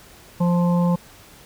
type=harmonic tone; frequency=174.7 Hz; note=F3; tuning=1 cent sharp; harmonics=1 / 3 / 5 / 6; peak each=-16 / -26 / -30 / -32 dBFS; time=0.4-0.96 s; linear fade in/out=10 ms; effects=pink hiss -47 dBFS RMS until 1.45 s